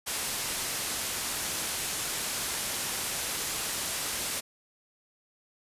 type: low-pass noise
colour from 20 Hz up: white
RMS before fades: -33 dBFS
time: 0.06-4.41 s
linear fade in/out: 20 ms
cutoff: 12000 Hz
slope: 24 dB/octave
effects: resampled to 32000 Hz